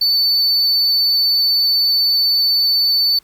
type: tone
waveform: triangle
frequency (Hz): 4508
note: C#8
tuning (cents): +28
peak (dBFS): -11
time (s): 0.01-3.19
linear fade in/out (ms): 5
effects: pink hiss -54 dBFS RMS until 3.23 s